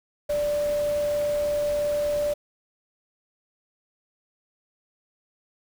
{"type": "tone in noise", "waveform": "sine", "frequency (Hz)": 587.3, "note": "D5", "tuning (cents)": 0, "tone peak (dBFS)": -22, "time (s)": [0.29, 2.34], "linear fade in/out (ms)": 10, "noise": "pink", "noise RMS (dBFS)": -39, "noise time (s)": [0.29, 2.34], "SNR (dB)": 14, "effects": []}